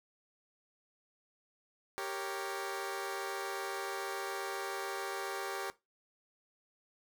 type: chord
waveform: 15% pulse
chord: G diminished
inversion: none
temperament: equal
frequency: 392 / 466.2 / 554.4 Hz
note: G4 / Bb4 / Db5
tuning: 0 / 0 / 0 cents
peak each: -33 / -37 / -37 dBFS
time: 1.98-5.7 s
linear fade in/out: 0 ms
effects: noise-tail reverb RT60 0.2 s tail -17 dB re dry